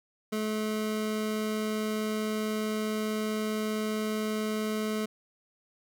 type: tone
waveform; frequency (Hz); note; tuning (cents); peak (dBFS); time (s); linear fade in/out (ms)
25% pulse; 215.4; A3; -37; -25; 0.32-5.06; 10
effects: none